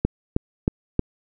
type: click train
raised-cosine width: 3 ms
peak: -5 dBFS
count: 4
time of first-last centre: 0.05-0.993 s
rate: 3.18 Hz
effects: none